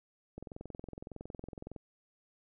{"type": "click train", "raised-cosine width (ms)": 2, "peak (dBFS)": -30, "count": 31, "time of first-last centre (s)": [0.38, 1.762], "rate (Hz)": 21.7, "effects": []}